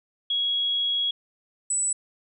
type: tone pair in turn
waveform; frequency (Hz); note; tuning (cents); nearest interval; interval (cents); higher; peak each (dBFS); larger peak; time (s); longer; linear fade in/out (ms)
sine; 3322 / 7924; G#7 / B8; 0 / +5; octave + minor third; 1505; second; -22; neither; 0.3-1.11 / 1.7-1.93; first; 5
effects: none